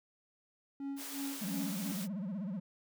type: tone with tremolo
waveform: triangle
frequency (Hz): 277.2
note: C#4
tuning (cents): 0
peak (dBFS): -34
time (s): 0.8-1.92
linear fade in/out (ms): 2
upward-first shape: sine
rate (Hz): 2.8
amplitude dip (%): 90
type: high-pass noise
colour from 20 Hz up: white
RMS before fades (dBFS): -44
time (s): 0.96-2.08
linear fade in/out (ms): 50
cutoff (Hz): 320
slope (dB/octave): 24
type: tone with vibrato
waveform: triangle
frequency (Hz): 194.6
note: G3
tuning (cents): -12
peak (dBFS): -34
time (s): 1.41-2.6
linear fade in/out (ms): 10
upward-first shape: sine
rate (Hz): 16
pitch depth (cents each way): 200
effects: none